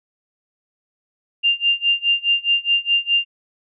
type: tone with tremolo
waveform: sine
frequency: 2794 Hz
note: F7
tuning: in tune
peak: -12 dBFS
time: 1.43-3.25 s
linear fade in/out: 20 ms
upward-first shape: sine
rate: 4.8 Hz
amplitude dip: 95%
effects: none